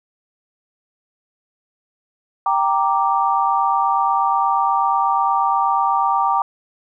sine chord, G minor, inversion none, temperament equal, 784 / 932.3 / 1174.7 Hz, G5 / Bb5 / D6, 0 / 0 / 0 cents, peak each -19 dBFS, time 2.46-6.42 s, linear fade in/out 2 ms, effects none

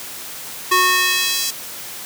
square tone with high-pass filter sweep, 366.2 Hz, F#4, 18 cents flat, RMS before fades -17 dBFS, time 0.71-1.51 s, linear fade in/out 10 ms, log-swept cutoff 890 to 5400 Hz, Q 1.1, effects white hiss -32 dBFS RMS until 2.05 s + high-pass 100 Hz 12 dB/octave

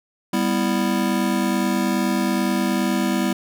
square chord, E minor, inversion first, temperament just, 197.78 / 247.2 / 329.6 Hz, G3 / B3 / E4, +16 / +2 / 0 cents, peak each -23 / -24 / -25 dBFS, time 0.33-3.33 s, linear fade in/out 5 ms, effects none

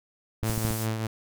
sawtooth tone with tremolo, 110.7 Hz, A2, 11 cents sharp, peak -21 dBFS, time 0.43-1.07 s, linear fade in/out 5 ms, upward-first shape triangle, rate 5 Hz, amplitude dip 50%
white band-pass noise, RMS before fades -37 dBFS, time 0.43-0.88 s, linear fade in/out 50 ms, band 5300 to 15000 Hz, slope 12 dB/octave
clicks, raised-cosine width 5 ms, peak -19 dBFS, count 5, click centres 0.431 / 0.498 / 0.578 / 0.65 / 0.708 s
effects none

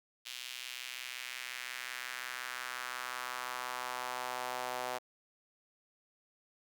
sawtooth tone with high-pass filter sweep, 125.6 Hz, B2, 30 cents sharp, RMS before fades -41 dBFS, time 0.25-4.99 s, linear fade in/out 20 ms, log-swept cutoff 3100 to 680 Hz, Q 1.8, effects none

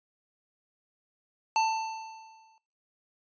square tone with exponential decay, 888 Hz, A5, 16 cents sharp, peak -22 dBFS, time 1.56-2.58 s, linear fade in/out 1 ms, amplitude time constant 220 ms, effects noise-tail reverb RT60 0.5 s tail -22 dB re dry + resampled to 16000 Hz

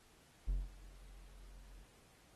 triangle tone with ADSR envelope, 44.85 Hz, F1, 47 cents sharp, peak -29 dBFS, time 0.47-1.86 s, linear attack 21 ms, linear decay 200 ms, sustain -23 dB, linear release 36 ms, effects pink hiss -67 dBFS RMS until 2.35 s + AAC 32 kbps

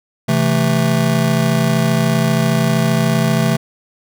square chord, A minor, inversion first, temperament just, 132 / 165 / 220 Hz, C3 / E3 / A3, +16 / +2 / 0 cents, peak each -18 dBFS, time 0.28-3.57 s, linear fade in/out 10 ms, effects none

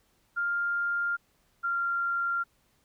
sine tone pair in turn, 1400 / 1385.5 Hz, F6 / F6, +4 / -14 cents, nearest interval unison, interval 18 cents, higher first, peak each -26 dBFS, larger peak neither, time 0.36-1.17 / 1.63-2.44 s, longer neither, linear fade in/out 20 ms, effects pink hiss -69 dBFS RMS until 2.84 s

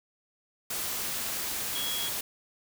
sine tone in noise, 3322 Hz, G#7, in tune, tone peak -33 dBFS, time 1.75-2.09 s, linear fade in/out 5 ms, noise white, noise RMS -33 dBFS, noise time 0.7-2.21 s, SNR -3 dB, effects none

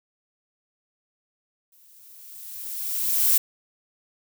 violet noise with exponential growth, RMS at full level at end -17 dBFS, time 1.72-3.38 s, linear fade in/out 5 ms, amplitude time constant 360 ms, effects none

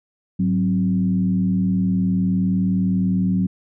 sine tone with frequency modulation, 185 Hz, F#3, in tune, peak -16 dBFS, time 0.39-3.47 s, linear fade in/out 10 ms, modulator 79.5 Hz, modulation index 0.66, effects none

